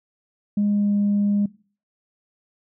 sine tone with pitch glide, 205.7 to 203.9 Hz, G#3 to G#3, -16 to -32 cents, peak -16 dBFS, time 0.57-1.46 s, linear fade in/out 5 ms, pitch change -16 cents, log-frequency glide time 0.68-0.94 s, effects noise-tail reverb RT60 0.4 s tail -21 dB re dry + tanh soft clip ceiling -14 dBFS

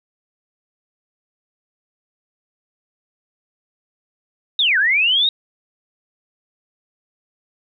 sine linear two-way sweep, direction down then up, 3818 to 1480 to 3818 Hz, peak -13 dBFS, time 4.59-5.29 s, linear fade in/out 2 ms, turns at 4.78 s, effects none

